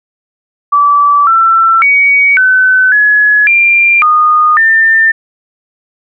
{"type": "tone with pitch steps", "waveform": "sine", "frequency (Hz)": [1156, 1341, 2252, 1515, 1691, 2383, 1229, 1796], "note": ["D6", "E6", "C#7", "F#6", "G#6", "D7", "D#6", "A6"], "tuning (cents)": [-28, 29, 27, 40, 31, 25, -22, 35], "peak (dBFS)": -4, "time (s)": [0.72, 5.12], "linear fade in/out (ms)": 10, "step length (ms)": 550, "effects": []}